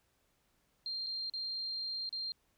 sine tone with dropouts, 4186 Hz, C8, in tune, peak -36 dBFS, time 0.86-2.32 s, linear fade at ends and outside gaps 1 ms, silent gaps 1.064-1.068 / 1.298-1.337 / 2.092-2.127 s, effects pink hiss -75 dBFS RMS until 2.57 s

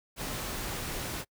pink noise, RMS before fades -36 dBFS, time 0.16-1.25 s, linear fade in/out 50 ms, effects noise-tail reverb RT60 0.1 s tail -26 dB re dry

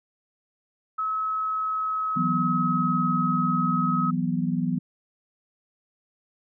sine tone with pitch glide, 1288 to 1273.9 Hz, E6 to D#6, -41 to +40 cents, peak -24 dBFS, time 0.98-4.11 s, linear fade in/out 10 ms, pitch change -19 cents, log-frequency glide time 1.23-3.05 s
sine chord, E suspended second, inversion none, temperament equal, 164.81 / 185 / 246.9 Hz, E3 / F#3 / B3, 0 / 0 / 0 cents, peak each -27 dBFS, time 2.16-4.79 s, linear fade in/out 10 ms
effects none

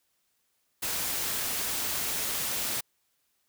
white noise, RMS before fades -31 dBFS, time 0.82-2.81 s, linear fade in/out 10 ms, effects white hiss -74 dBFS RMS until 3.48 s

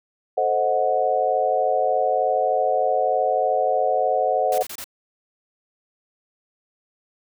sine chord, A diminished seventh, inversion none, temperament equal with one note detuned, 440 / 523.3 / 622.3 / 735.3 Hz, A4 / C5 / Eb5 / Gb5, 0 / 0 / 0 / -11 cents, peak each -27 / -23 / -24 / -21 dBFS, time 0.37-4.63 s, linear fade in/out 10 ms
white noise bursts, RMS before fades -34 dBFS, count 4, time 4.52-4.842 s, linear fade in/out 2 ms, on 61 ms, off 26 ms
effects none

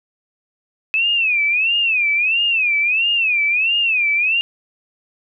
sine tone with vibrato, 2558 Hz, D#7, 47 cents sharp, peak -14 dBFS, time 0.94-4.41 s, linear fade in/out 0 ms, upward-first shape sine, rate 1.5 Hz, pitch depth 180 cents each way, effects none

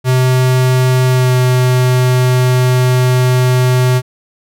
square tone with pitch glide, 128.1 to 126.63 Hz, C3 to B2, -36 to +44 cents, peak -9 dBFS, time 0.04-4.02 s, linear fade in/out 50 ms, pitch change -20 cents, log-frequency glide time 1.1-1.35 s, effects none

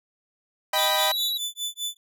sawtooth chord, Eb augmented, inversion none, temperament equal, 622.3 / 784 / 987.8 Hz, Eb5 / G5 / B5, 0 / 0 / 0 cents, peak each -23 dBFS, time 0.73-1.12 s, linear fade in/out 5 ms
square tone with vibrato, 3900 Hz, B7, 23 cents flat, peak -25 dBFS, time 0.75-1.38 s, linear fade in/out 10 ms, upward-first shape sine, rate 19 Hz, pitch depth 23 cents each way
sawtooth tone with tremolo, 3494 Hz, A7, 13 cents flat, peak -23 dBFS, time 0.78-1.97 s, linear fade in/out 2 ms, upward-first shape sine, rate 4.9 Hz, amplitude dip 100%
effects none

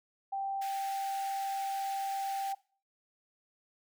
sine tone, 784 Hz, G5, in tune, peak -32 dBFS, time 0.32-2.55 s, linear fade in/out 10 ms
pink high-pass noise, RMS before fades -48 dBFS, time 0.61-2.53 s, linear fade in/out 10 ms, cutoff 1400 Hz, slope 96 dB/octave
effects noise-tail reverb RT60 0.4 s tail -20 dB re dry

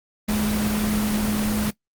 sine tone in noise, 211.5 Hz, G#3, 32 cents sharp, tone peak -21 dBFS, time 0.28-1.71 s, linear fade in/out 10 ms, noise pink, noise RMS -27 dBFS, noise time 0.28-1.71 s, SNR +3 dB, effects noise-tail reverb RT60 0.1 s tail -20 dB re dry + Opus 24 kbps

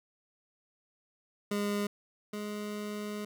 25% pulse tone pair in turn, 204.9 / 208.7 Hz, G#3 / G#3, -23 / +9 cents, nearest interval unison, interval 32 cents, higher second, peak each -26 / -32 dBFS, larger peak first, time 1.51-1.87 / 2.33-3.25 s, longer second, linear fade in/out 5 ms, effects none

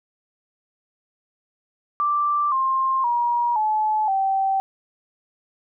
sine tone with pitch steps, 1174.7 / 1058.7 / 954.2 / 859.9 / 775 Hz, D6 / C6 / A#5 / A5 / G5, 0 / +20 / +40 / -40 / -20 cents, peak -18 dBFS, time 2-4.6 s, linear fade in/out 0 ms, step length 520 ms, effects none

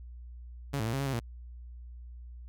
sawtooth tone with pitch steps, 140.2 / 109.4 / 114.8 / 135.5 / 139 / 134.7 / 117 Hz, C#3 / A2 / A#2 / C#3 / C#3 / C#3 / A#2, +20 / -9 / -26 / -39 / +5 / -49 / +7 cents, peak -26 dBFS, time 0.73-1.199 s, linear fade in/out 10 ms, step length 67 ms, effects added 60 Hz sine -43 dBFS peak until 2.48 s

